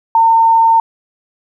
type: tone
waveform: sine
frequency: 908 Hz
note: A#5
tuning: 46 cents flat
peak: -6 dBFS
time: 0.15-0.8 s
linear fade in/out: 2 ms
effects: 8-bit